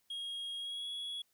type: tone with pitch glide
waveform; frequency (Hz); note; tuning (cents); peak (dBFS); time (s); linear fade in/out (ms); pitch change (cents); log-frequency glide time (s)
triangle; 3273 to 3357; G#7 to G#7; -26 to +18; -37; 0.1-1.22; 5; +44; 0.58-0.88
effects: white hiss -75 dBFS RMS until 1.33 s